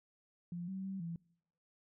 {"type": "tone with pitch steps", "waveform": "sine", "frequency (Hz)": [174, 190.7, 192.7, 168.1], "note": ["F3", "G3", "G3", "E3"], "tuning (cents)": [-6, -47, -29, 34], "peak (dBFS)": -39, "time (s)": [0.52, 1.16], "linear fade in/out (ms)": 2, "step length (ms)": 160, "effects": ["noise-tail reverb RT60 0.7 s tail -24 dB re dry"]}